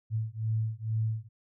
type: beating tone pair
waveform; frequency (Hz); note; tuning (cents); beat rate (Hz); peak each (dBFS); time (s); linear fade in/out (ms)
sine; 109.5 / 111.7; A2 / A2; -8 / +27; 2.2; -31; 0.1-1.29; 50
effects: none